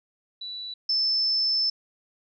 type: tone pair in turn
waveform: sine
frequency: 3951 / 5274 Hz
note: B7 / E8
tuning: 0 / 0 cents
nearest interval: perfect fourth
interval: 500 cents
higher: second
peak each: -33 / -21 dBFS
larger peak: second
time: 0.41-0.74 / 0.89-1.7 s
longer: second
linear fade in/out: 5 ms
effects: none